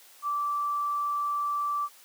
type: tone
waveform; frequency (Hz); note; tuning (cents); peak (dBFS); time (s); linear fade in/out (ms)
sine; 1165; D6; -14; -26; 0.22-1.89; 50
effects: white hiss -54 dBFS RMS until 2.04 s + high-pass 400 Hz 12 dB/octave